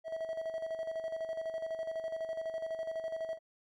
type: tone with tremolo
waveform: triangle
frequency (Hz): 648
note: E5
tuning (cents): -30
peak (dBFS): -31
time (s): 0.04-3.39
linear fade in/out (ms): 50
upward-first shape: square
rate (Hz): 12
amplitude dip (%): 55
effects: MP3 64 kbps